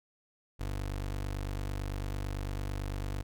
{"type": "tone", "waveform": "25% pulse", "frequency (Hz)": 48.97, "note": "G1", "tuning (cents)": -1, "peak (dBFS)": -30, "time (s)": [0.59, 3.23], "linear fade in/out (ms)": 20, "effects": []}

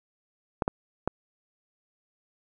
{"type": "clicks", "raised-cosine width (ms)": 1, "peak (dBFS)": -11, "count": 3, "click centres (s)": [0.622, 0.679, 1.076], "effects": []}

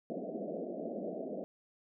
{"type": "band-pass noise", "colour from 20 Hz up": "white", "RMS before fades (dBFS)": -40, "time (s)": [0.1, 1.44], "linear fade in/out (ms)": 0, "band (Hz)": [170, 680], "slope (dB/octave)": 96, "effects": []}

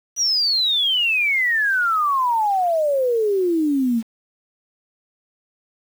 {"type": "exponential sweep", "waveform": "sine", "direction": "down", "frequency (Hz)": [5920, 220], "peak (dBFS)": -16, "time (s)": [0.16, 4.03], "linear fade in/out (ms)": 50, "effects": ["7-bit"]}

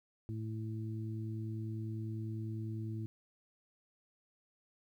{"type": "harmonic tone", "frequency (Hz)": 110, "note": "A2", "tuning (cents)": 0, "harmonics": [1, 2, 3], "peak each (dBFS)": [-38, -46, -46], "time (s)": [0.29, 3.06], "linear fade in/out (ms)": 0, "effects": ["12-bit"]}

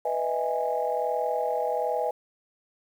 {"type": "chord", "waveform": "sine", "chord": "E major seventh", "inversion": "second", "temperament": "just", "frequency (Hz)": [494.4, 618.1, 659.3, 824.1], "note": ["B4", "D#5", "E5", "G#5"], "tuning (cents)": [2, -12, 0, -14], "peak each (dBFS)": [-29, -30, -31, -29], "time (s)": [0.05, 2.11], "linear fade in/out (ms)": 5, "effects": ["tanh soft clip ceiling -14 dBFS", "9-bit"]}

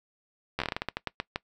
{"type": "slowing click train", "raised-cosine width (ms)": 0.3, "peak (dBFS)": -13, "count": 14, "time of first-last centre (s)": [0.59, 1.359], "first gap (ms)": 12, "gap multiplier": 1.24, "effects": ["noise-tail reverb RT60 0.1 s tail -22 dB re dry"]}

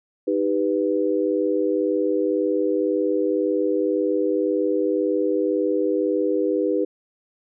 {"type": "chord", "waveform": "sine", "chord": "Eb augmented", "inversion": "none", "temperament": "equal with one note detuned", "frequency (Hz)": [312, 392, 493.9], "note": ["Eb4", "G4", "B4"], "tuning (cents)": [5, 0, 0], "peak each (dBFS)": -23, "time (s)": [0.27, 6.85], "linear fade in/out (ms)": 10, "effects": []}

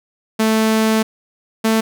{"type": "tone pair in turn", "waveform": "sawtooth", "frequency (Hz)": [220, 222], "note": ["A3", "A3"], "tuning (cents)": [0, 16], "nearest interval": "unison", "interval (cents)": 16, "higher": "second", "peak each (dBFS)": -9, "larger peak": "neither", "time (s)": [[0.39, 1.03], [1.64, 1.81]], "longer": "first", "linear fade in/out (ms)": 10, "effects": []}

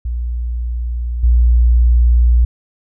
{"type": "tone with level steps", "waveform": "sine", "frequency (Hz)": 59.5, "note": "A#1", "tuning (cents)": 36, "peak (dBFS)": [-17, -7], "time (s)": [0.05, 2.45], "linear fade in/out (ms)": 5, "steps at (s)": 1.23, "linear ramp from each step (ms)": 10, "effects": []}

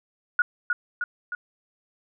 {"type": "tone with echo", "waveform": "sine", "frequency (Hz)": 1449, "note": "F#6", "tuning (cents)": -37, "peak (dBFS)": -16, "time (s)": [0.39, 0.42], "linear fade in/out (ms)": 2, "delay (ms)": 310, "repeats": 3, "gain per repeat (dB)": -4, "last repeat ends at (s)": 1.35, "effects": []}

